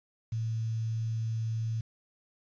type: tone with quantisation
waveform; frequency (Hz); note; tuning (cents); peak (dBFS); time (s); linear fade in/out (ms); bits
sine; 112.3; A2; +36; -29; 0.32-1.81; 5; 9
effects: resampled to 16000 Hz